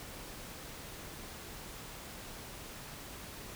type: silence
effects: pink hiss -47 dBFS RMS until 3.55 s